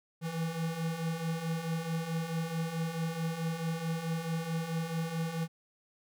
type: beating tone pair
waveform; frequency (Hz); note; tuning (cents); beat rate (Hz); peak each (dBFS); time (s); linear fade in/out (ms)
square; 160.7 / 165.3; E3 / E3; -44 / +5; 4.6; -39 / -34; 0.21-5.48; 50
effects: none